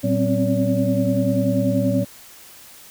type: tone cluster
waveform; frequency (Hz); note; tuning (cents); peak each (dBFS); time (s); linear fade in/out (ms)
sine; 115.5 / 189.9 / 258 / 268.3 / 569; A#2 / F#3 / C4 / C4 / C#5; -16 / +45 / -24 / +44 / +45; -23; 0.03-2.05; 20
effects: white hiss -44 dBFS RMS until 2.9 s